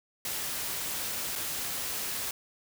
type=noise with dropouts; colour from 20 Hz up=white; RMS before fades=-34 dBFS; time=0.25-2.31 s; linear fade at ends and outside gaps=2 ms; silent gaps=1.355-1.359 s; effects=none